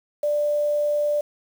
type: tone with quantisation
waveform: sine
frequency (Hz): 590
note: D5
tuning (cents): +8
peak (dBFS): -19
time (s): 0.23-1.21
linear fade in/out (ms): 5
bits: 7
effects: none